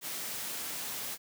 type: high-pass noise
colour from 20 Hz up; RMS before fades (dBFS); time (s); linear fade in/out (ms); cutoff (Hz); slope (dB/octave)
white; -38; 0.01-1.18; 50; 100; 24
effects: none